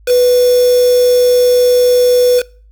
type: tone with quantisation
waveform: sine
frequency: 493.9 Hz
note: B4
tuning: in tune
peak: -6 dBFS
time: 0.06-2.43 s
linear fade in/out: 50 ms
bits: 3
effects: noise-tail reverb RT60 0.4 s tail -24 dB re dry + added 52 Hz sine -40 dBFS peak until 2.71 s